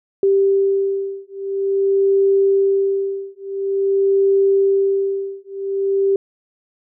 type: beating tone pair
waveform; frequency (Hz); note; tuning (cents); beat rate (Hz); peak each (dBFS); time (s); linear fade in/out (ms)
sine; 392 / 392.48; G4 / G4; 0 / +2; 0.48; -17; 0.23-6.16; 2
effects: none